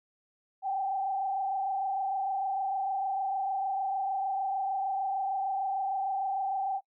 sine tone with frequency modulation, 778 Hz, G5, 13 cents flat, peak -28 dBFS, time 0.62-6.81 s, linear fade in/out 50 ms, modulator 26.6 Hz, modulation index 0.95, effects noise-tail reverb RT60 0.1 s tail -24 dB re dry

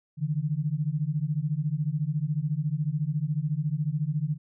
sine beating tone pair, 143.8 / 157.8 Hz, D3 / D#3, -36 / +25 cents, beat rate 14 Hz, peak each -28 dBFS, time 0.17-4.38 s, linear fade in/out 50 ms, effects none

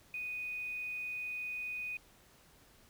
sine tone with quantisation, 2485 Hz, D#7, 3 cents flat, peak -37 dBFS, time 0.14-1.97 s, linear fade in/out 2 ms, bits 10, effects pink hiss -63 dBFS RMS until 2.89 s

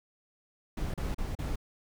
brown noise bursts, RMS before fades -33 dBFS, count 4, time 0.77-1.558 s, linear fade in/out 5 ms, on 170 ms, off 36 ms, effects none

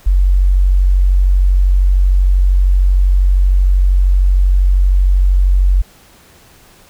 sine tone, 46.44 Hz, F#1, 7 cents sharp, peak -7 dBFS, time 0.06-5.82 s, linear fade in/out 10 ms, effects pink hiss -45 dBFS RMS until 6.89 s

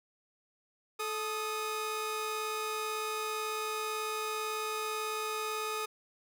sawtooth tone pair together, 434.2 / 1244.5 Hz, A4 / D#6, -23 / 0 cents, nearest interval octave + tritone, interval 1823 cents, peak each -33 / -32 dBFS, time 0.99-5.86 s, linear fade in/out 10 ms, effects none

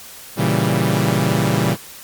sawtooth chord, A# diminished seventh, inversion none, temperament equal, 116.54 / 138.59 / 164.81 / 196 Hz, A#2 / C#3 / E3 / G3, 0 / 0 / 0 / 0 cents, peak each -17 dBFS, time 0.36-1.77 s, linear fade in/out 50 ms, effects white hiss -38 dBFS RMS until 2.03 s + Opus 48 kbps

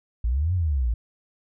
sine exponential two-way sweep, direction up then down, 53.9 to 93.9 to 53.9 Hz, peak -20 dBFS, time 0.24-0.94 s, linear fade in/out 5 ms, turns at 0.54 s, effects none

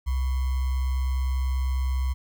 sine tone with sample-and-hold, 64.9 Hz, C2, 13 cents flat, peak -22 dBFS, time 0.06-2.14 s, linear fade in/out 20 ms, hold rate 1050 Hz, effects none

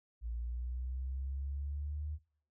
sine linear sweep, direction up, 56.7 to 76.4 Hz, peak -36 dBFS, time 0.21-2.19 s, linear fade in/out 50 ms, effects noise-tail reverb RT60 0.5 s tail -22 dB re dry

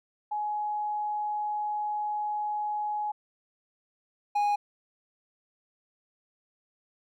sine / triangle tone pair in turn, 840 / 824.6 Hz, G#5 / G#5, +19 / -13 cents, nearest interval unison, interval 32 cents, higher first, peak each -28 / -21 dBFS, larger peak second, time 0.31-3.12 / 4.35-4.56 s, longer first, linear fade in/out 10 ms, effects none

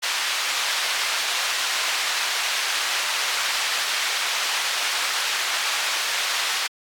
white band-pass noise, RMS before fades -25 dBFS, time 0.02-6.68 s, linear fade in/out 20 ms, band 960 to 4400 Hz, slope 12 dB/octave, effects AAC 64 kbps

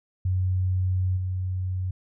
sine tone with level steps, 92.5 Hz, F#2, in tune, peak -21 / -25 dBFS, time 0.25-1.91 s, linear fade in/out 5 ms, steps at 1.16 s, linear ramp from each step 20 ms, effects none

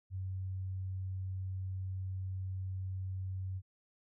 sine tone, 94.2 Hz, F#2, 32 cents sharp, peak -36 dBFS, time 0.1-3.62 s, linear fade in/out 50 ms, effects none

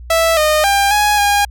sawtooth tone with pitch steps, 658 / 613 / 798 / 833 / 814 Hz, E5 / D#5 / G5 / G#5 / G#5, -3 / -26 / +31 / +5 / -35 cents, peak -7 dBFS, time 0.1-1.45 s, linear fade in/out 5 ms, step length 270 ms, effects added 60 Hz sine -30 dBFS peak until 1.5 s

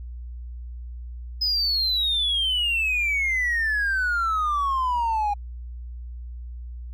triangle exponential sweep, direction down, 5090 to 809 Hz, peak -18 dBFS, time 1.41-5.34 s, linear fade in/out 10 ms, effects tanh soft clip ceiling -17 dBFS + added 60 Hz sine -33 dBFS peak until 6.93 s

